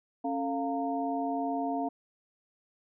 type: tone cluster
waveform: sine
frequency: 275.3 / 444.4 / 699 / 919 Hz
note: C#4 / A4 / F5 / A#5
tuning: -12 / +17 / +1 / -25 cents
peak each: -32 / -40 / -32 / -39 dBFS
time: 0.24-1.89 s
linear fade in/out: 10 ms
effects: none